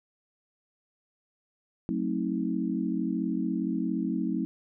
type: chord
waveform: sine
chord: F# diminished seventh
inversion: none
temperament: just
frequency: 185 / 222 / 266.4 / 319.7 Hz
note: F#3 / A3 / C4 / Eb4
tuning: 0 / +16 / +31 / +47 cents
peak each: -32 dBFS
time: 1.89-4.45 s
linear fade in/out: 0 ms
effects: none